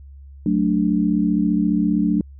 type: chord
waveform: sine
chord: D major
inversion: first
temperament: equal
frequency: 185 / 220 / 293.7 Hz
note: F#3 / A3 / D4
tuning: 0 / 0 / 0 cents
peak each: -20 dBFS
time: 0.46-2.21 s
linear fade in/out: 2 ms
effects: added 69 Hz sine -38 dBFS peak until 2.39 s